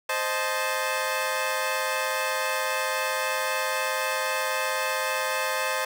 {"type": "chord", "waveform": "15% pulse", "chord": "A diminished", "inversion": "first", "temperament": "equal with one note detuned", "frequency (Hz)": [523.3, 622.3, 870.9], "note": ["C5", "Eb5", "A5"], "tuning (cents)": [0, 0, -18], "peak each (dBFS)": [-22, -24, -24], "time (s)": [0.09, 5.85], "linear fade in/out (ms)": 5, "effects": []}